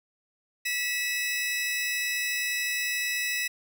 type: tone pair together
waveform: sawtooth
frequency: 1958 / 2587 Hz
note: B6 / E7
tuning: -15 / -33 cents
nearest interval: perfect fourth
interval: 482 cents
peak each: -26 / -27 dBFS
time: 0.65-3.48 s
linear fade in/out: 10 ms
effects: none